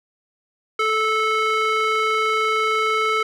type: tone with band-pass filter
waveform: square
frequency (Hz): 436.8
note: A4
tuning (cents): -13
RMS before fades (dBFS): -20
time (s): 0.79-3.23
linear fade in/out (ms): 5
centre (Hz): 1700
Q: 1.7
effects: none